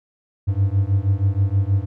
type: beating tone pair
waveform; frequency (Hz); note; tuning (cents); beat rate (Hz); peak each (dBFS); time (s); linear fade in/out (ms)
triangle; 95.3 / 101.6; G2 / G#2; -48 / -38; 6.3; -17; 0.47-1.86; 20
effects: none